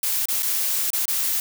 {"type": "noise with dropouts", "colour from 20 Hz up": "blue", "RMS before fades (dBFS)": -23, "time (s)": [0.03, 1.4], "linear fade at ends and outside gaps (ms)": 2, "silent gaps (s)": [[0.256, 0.285], [0.424, 0.429], [0.904, 0.932], [1.055, 1.08]], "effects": []}